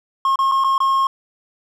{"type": "tone with dropouts", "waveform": "triangle", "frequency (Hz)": 1078, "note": "C#6", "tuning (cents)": -49, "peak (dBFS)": -12, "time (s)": [0.25, 1.07], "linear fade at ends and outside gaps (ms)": 2, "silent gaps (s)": [[0.358, 0.389], [0.515, 0.519], [0.639, 0.644], [0.78, 0.803]], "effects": []}